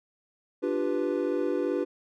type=chord; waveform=triangle; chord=G dominant seventh; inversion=second; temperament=equal; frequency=293.7 / 349.2 / 392 / 493.9 Hz; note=D4 / F4 / G4 / B4; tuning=0 / 0 / 0 / 0 cents; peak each=-29 dBFS; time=0.62-1.85 s; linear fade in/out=20 ms; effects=none